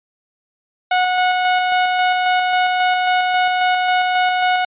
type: tone with tremolo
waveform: sawtooth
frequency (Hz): 732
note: F#5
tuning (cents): -19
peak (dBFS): -9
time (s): 0.91-4.65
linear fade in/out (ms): 5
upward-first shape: square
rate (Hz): 3.7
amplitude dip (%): 25
effects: resampled to 8000 Hz